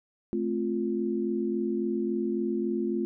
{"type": "chord", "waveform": "sine", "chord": "F major", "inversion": "first", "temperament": "just", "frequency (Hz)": [218.3, 261.9, 349.2], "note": ["A3", "C4", "F4"], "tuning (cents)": [-13, 2, 0], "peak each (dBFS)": [-30, -33, -29], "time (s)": [0.33, 3.05], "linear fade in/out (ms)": 0, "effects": []}